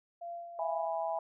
sine tone with tremolo, 687 Hz, F5, 29 cents flat, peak -38 dBFS, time 0.21-0.88 s, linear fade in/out 10 ms, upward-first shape sine, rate 2.5 Hz, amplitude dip 50%
sine chord, E major, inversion none, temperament just, 659.3 / 824.1 / 988.9 Hz, E5 / G#5 / B5, 0 / -14 / +2 cents, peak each -34 / -36 / -40 dBFS, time 0.59-1.19 s, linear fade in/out 2 ms
effects none

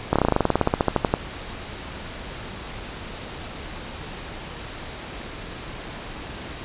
slowing click train, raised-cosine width 1 ms, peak -3 dBFS, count 20, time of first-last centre 0.13-1.139 s, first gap 27 ms, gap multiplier 1.07, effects pink hiss -35 dBFS RMS until 6.64 s + resampled to 8000 Hz

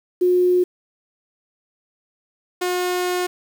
sine / sawtooth tone pair in turn, 360.1 / 360.1 Hz, F#4 / F#4, -47 / -47 cents, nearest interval unison, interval 0 cents, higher neither, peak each -13 / -16 dBFS, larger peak first, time 0.21-0.64 / 2.61-3.27 s, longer second, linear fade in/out 10 ms, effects 7-bit

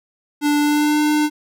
square tone with pitch glide, 293.7 to 300.7 Hz, D4 to D4, 0 to +41 cents, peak -15 dBFS, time 0.41-1.3 s, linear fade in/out 50 ms, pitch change +41 cents, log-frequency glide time 0.59-0.99 s, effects none

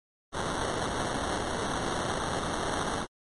blue noise with sample-and-hold, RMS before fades -31 dBFS, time 0.32-3.07 s, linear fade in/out 50 ms, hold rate 2450 Hz, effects MP3 48 kbps

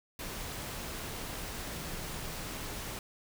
sine tone in noise, 160.5 Hz, E3, 46 cents flat, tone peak -48 dBFS, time 1.72-2.35 s, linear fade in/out 2 ms, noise pink, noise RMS -40 dBFS, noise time 0.19-2.99 s, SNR -11 dB, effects none

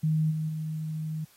sine tone with level steps, 156.4 Hz, D#3, 9 cents sharp, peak -22 / -27 / -30 dBFS, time 0.03-1.25 s, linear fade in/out 10 ms, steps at 0.3 / 0.48 s, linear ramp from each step 20 ms, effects white hiss -60 dBFS RMS until 1.36 s + AAC 48 kbps

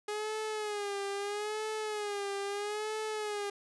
sawtooth tone with vibrato, 415.6 Hz, G#4, 1 cent sharp, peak -30 dBFS, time 0.08-3.5 s, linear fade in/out 5 ms, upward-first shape sine, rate 0.77 Hz, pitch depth 76 cents each way, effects resampled to 24000 Hz

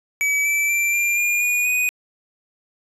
square tone with pitch steps, 2286 / 2318 / 2350 / 2383 / 2416 / 2450 / 2484 Hz, D7 / D7 / D7 / D7 / D7 / D#7 / D#7, -47 / -23 / +1 / +25 / +48 / -27 / -3 cents, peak -18 dBFS, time 0.21-1.89 s, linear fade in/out 0 ms, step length 240 ms, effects resampled to 32000 Hz

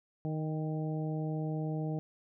harmonic tone with a mistuned harmonic, 155.56 Hz, D#3, in tune, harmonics 1 / 2 / 3 / 4 / 5, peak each -33 / -39 / -43 / -45 / -47 dBFS, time 0.25-1.99 s, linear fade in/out 0 ms, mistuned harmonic 5, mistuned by +19 cents, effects none

